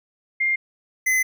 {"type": "tone pair in turn", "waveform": ["sine", "square"], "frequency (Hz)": [2113, 2037], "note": ["C7", "C7"], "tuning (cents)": [16, -47], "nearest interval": "minor second", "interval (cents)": 63, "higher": "first", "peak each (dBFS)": -18, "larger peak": "neither", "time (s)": [[0.4, 0.56], [1.06, 1.23]], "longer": "second", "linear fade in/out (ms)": 10, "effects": []}